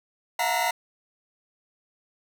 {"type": "tone cluster", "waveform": "40% pulse", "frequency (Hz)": [664, 723, 902, 941, 2036], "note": ["E5", "F#5", "A5", "A#5", "C7"], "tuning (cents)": [12, -40, 43, 16, -48], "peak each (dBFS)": [-31, -27, -31, -27, -29], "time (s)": [0.39, 0.71], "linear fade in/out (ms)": 5, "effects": []}